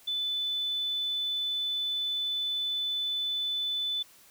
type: tone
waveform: sine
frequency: 3500 Hz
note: A7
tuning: 10 cents flat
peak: -28 dBFS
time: 0.07-4.03 s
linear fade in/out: 10 ms
effects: white hiss -57 dBFS RMS until 4.3 s